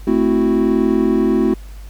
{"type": "chord", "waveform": "triangle", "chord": "F# half-diminished seventh", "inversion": "first", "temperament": "equal", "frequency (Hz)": [220, 261.6, 329.6, 370], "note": ["A3", "C4", "E4", "F#4"], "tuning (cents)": [0, 0, 0, 0], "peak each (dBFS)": -16, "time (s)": [0.07, 1.54], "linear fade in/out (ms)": 5, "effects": ["added 50 Hz sine -31 dBFS peak until 1.89 s", "pink hiss -47 dBFS RMS until 1.89 s"]}